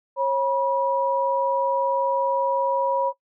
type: tone pair together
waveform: sine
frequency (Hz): 544 / 969.3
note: C#5 / B5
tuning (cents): -33 / -33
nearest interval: minor seventh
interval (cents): 1000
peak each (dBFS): -22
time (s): 0.16-3.13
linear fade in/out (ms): 50
effects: noise-tail reverb RT60 0.1 s tail -21 dB re dry